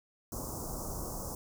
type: band-stop noise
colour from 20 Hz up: pink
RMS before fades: -39 dBFS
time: 0.32-1.35 s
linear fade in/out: 2 ms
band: 1200 to 5500 Hz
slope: 48 dB/octave
effects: none